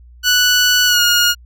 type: tone with pitch glide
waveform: 15% pulse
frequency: 1480 to 1431.2 Hz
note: F#6 to F6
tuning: 0 to +42 cents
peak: -4 dBFS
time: 0.23-1.35 s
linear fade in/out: 50 ms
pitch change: -58 cents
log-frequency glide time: 0.86-1.01 s
effects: added 60 Hz sine -39 dBFS peak until 1.45 s